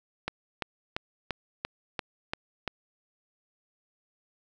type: click train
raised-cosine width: 0.3 ms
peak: -14 dBFS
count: 8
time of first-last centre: 0.28-2.677 s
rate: 2.92 Hz
effects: none